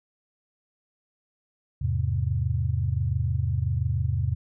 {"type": "chord", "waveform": "sine", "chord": "E augmented", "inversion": "none", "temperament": "equal with one note detuned", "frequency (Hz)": [82.41, 103.83, 129.68], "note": ["E2", "G#2", "B#2"], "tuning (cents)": [0, 0, -15], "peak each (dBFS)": -27, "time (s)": [1.81, 4.35], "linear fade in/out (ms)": 10, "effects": []}